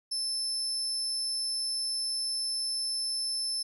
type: tone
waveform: 35% pulse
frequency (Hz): 5274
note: E8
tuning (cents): 0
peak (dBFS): -27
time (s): 0.11-3.63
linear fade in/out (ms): 10
effects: none